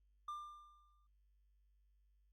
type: tone with exponential decay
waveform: triangle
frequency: 1194 Hz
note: D6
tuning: 28 cents sharp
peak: -39 dBFS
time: 0.28-1.07 s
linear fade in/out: 5 ms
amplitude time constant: 170 ms
effects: added 50 Hz sine -70 dBFS peak until 2.32 s + Opus 48 kbps